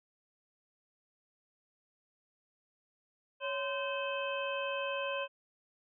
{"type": "harmonic tone with a mistuned harmonic", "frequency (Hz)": 516, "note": "C5", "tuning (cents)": -24, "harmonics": [1, 2, 3, 5, 6], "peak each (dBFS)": [-36, -40, -43, -40, -44], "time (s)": [3.4, 5.28], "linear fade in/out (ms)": 50, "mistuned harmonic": 1, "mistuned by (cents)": 130, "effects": []}